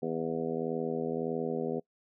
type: harmonic tone with a mistuned harmonic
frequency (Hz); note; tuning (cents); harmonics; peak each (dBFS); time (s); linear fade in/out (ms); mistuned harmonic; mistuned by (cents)
81.7; E2; -15; 2 / 3 / 4 / 5 / 6 / 7 / 8 / 9; -40 / -36 / -42 / -35 / -36 / -45 / -46 / -44; 0.02-1.8; 10; 9; -21
effects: noise-tail reverb RT60 0.1 s tail -24 dB re dry